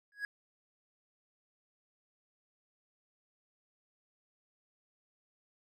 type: tone with exponential growth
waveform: triangle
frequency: 1661.2 Hz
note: G#6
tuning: in tune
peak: -29 dBFS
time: 0.12-0.25 s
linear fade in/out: 1 ms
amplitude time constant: 28 ms
effects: none